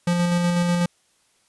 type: tone with tremolo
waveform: square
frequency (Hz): 174.61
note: F3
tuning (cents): 0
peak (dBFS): -18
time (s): 0.07-0.86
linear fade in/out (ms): 5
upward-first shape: square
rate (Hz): 8.1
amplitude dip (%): 25
effects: white hiss -63 dBFS RMS until 1.48 s + resampled to 24000 Hz